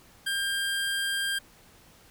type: tone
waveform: 25% pulse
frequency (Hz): 1597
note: G6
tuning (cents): +32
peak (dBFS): -23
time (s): 0.26-1.39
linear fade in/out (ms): 10
effects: pink hiss -56 dBFS RMS until 2.1 s